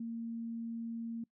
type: tone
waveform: sine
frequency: 230.1 Hz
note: A#3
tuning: 22 cents flat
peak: -37 dBFS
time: 0-1.24 s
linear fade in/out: 5 ms
effects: noise-tail reverb RT60 0.1 s tail -24 dB re dry